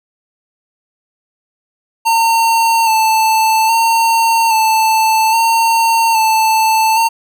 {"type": "tone with vibrato", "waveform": "square", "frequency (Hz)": 897, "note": "A5", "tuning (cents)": 33, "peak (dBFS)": -10, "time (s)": [2.05, 7.09], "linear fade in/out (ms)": 20, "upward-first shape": "square", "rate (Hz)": 0.61, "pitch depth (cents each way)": 27, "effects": []}